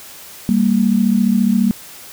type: tone pair together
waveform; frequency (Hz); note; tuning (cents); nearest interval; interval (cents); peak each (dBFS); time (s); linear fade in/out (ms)
sine; 197 / 231.6; G3 / A#3; +9 / -11; minor third; 280; -14; 0.49-1.71; 0
effects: white hiss -37 dBFS RMS until 2.12 s